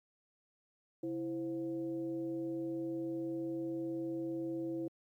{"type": "tone with frequency modulation", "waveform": "sine", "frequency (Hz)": 330.9, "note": "E4", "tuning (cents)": 7, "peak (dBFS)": -35, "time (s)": [1.03, 4.88], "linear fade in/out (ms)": 5, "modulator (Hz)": 194, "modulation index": 0.65, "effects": ["high-pass 150 Hz 12 dB/octave", "12-bit"]}